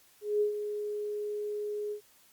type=tone with ADSR envelope; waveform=sine; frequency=417.6 Hz; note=G#4; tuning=10 cents sharp; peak=-23 dBFS; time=0.21-2.01 s; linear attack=200 ms; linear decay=110 ms; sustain=-9 dB; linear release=95 ms; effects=white hiss -62 dBFS RMS until 2.32 s + Opus 48 kbps